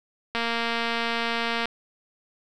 click train, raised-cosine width 0.3 ms, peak -11 dBFS, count 304, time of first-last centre 0.35-1.656 s, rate 232 Hz, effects none

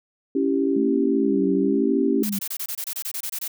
sine chord, C# diminished, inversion none, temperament equal, 277.2 / 329.6 / 392 Hz, C#4 / E4 / G4, 0 / 0 / 0 cents, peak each -21 / -26 / -23 dBFS, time 0.35-2.23 s, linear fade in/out 5 ms
sine tone with vibrato, 211.8 Hz, G#3, 34 cents sharp, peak -24 dBFS, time 0.76-2.39 s, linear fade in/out 5 ms, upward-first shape sine, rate 1 Hz, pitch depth 190 cents each way
blue noise bursts, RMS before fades -29 dBFS, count 14, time 2.23-3.479 s, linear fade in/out 5 ms, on 66 ms, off 25 ms
effects none

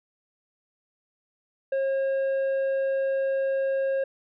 sine tone with tanh clipping, 540 Hz, C#5, 45 cents flat, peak -24 dBFS, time 1.72-4.04 s, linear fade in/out 5 ms, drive 6 dB, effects none

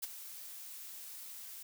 blue noise with ADSR envelope, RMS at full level -36 dBFS, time 0.02-1.63 s, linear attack 17 ms, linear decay 21 ms, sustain -12 dB, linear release 7 ms, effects none

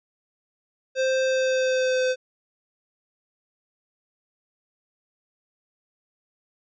square tone with pitch glide, 523.3 to 511.9 Hz, C5 to C5, 0 to -38 cents, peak -21 dBFS, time 0.95-2.16 s, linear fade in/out 50 ms, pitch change -38 cents, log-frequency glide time 1.24-2.05 s, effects resampled to 16000 Hz

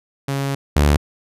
sawtooth tone pair in turn, 138.1 / 73.16 Hz, C#3 / D2, -6 / -6 cents, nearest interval major seventh, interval 1100 cents, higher first, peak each -16 / -8 dBFS, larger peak second, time 0.28-0.55 / 0.76-0.97 s, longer first, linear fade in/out 5 ms, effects resampled to 32000 Hz

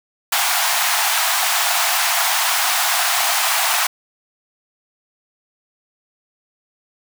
pink high-pass noise, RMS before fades -18 dBFS, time 0.32-3.87 s, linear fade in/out 5 ms, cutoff 670 Hz, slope 96 dB/octave, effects none

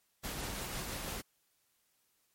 pink noise with tremolo, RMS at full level -39 dBFS, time 0.23-1.22 s, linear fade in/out 20 ms, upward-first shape sine, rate 6 Hz, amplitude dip 25%, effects white hiss -75 dBFS RMS until 2.34 s + MP3 64 kbps

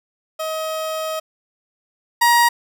30% pulse tone pair in turn, 633 / 948.4 Hz, D#5 / A#5, +30 / +30 cents, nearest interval perfect fifth, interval 700 cents, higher second, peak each -20 / -9 dBFS, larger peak second, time 0.39-1.2 / 2.21-2.49 s, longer first, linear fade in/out 10 ms, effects none

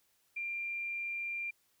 sine tone, 2382 Hz, D7, 24 cents sharp, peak -35 dBFS, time 0.36-1.51 s, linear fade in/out 10 ms, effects white hiss -73 dBFS RMS until 1.8 s

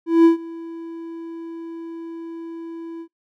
triangle tone with ADSR envelope, 331.7 Hz, E4, 11 cents sharp, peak -5 dBFS, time 0.06-3.08 s, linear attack 190 ms, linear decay 120 ms, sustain -23 dB, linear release 72 ms, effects noise-tail reverb RT60 0.1 s tail -21 dB re dry

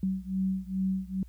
sine beating tone pair, 188.6 / 191 Hz, F#3 / G3, +33 / -45 cents, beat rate 2.4 Hz, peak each -30 / -31 dBFS, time 0.03-1.23 s, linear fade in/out 2 ms, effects added 60 Hz sine -46 dBFS peak until 1.28 s + white hiss -69 dBFS RMS until 1.28 s

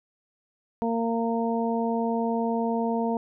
harmonic tone, 230 Hz, A#3, 23 cents flat, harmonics 1 / 2 / 3 / 4, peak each -26 / -29 / -31 / -32 dBFS, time 0.82-3.17 s, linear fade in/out 0 ms, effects none

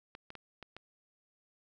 clicks, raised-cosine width 0.3 ms, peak -30 dBFS, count 5, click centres 0.151 / 0.304 / 0.353 / 0.627 / 0.766 s, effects none

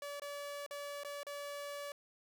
sawtooth tone with dropouts, 574 Hz, D5, 40 cents flat, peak -38 dBFS, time 0.02-1.92 s, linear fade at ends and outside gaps 2 ms, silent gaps 0.198-0.219 / 0.664-0.709 / 1.035-1.047 / 1.232-1.267 s, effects none

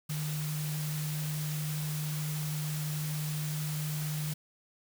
sine tone in noise, 152 Hz, D#3, 40 cents flat, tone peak -32 dBFS, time 0.09-4.34 s, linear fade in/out 10 ms, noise white, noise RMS -41 dBFS, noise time 0.09-4.34 s, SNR +6 dB, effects none

